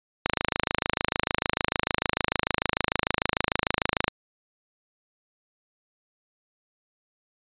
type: click train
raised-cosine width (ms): 0.3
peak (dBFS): -5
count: 103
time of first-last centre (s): 0.26-4.08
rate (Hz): 26.7
effects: resampled to 8000 Hz